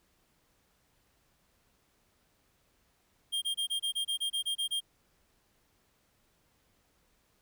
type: tone bursts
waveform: square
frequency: 3209 Hz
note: G7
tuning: 40 cents sharp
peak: -30 dBFS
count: 12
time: 3.32-4.806 s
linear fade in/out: 20 ms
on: 100 ms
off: 26 ms
effects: pink hiss -71 dBFS RMS until 7.41 s